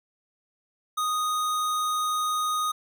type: tone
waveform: square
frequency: 1242 Hz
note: D#6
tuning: 3 cents flat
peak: -25 dBFS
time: 0.97-2.72 s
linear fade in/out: 10 ms
effects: none